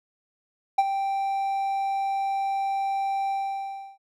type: tone with ADSR envelope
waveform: triangle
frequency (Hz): 784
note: G5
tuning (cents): 0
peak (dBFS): -12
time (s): 0.78-3.98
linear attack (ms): 8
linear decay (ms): 38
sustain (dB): -10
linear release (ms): 680
effects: none